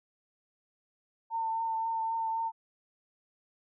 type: tone with vibrato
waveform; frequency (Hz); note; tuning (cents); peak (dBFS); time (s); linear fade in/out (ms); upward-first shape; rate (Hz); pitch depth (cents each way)
sine; 902; A5; +43; -29; 1.3-2.52; 50; triangle; 3.8; 20
effects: none